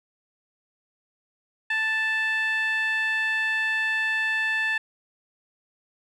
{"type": "tone with band-pass filter", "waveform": "15% pulse", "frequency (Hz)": 880, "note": "A5", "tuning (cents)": 0, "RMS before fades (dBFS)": -25, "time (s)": [1.7, 4.78], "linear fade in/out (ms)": 5, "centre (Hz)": 2000, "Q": 4.5, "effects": []}